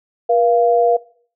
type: tone pair together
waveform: sine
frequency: 479.2 / 691 Hz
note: A#4 / F5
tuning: +48 / -19 cents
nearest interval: tritone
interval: 633 cents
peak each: -14 dBFS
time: 0.29-0.97 s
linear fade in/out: 10 ms
effects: noise-tail reverb RT60 0.5 s tail -21 dB re dry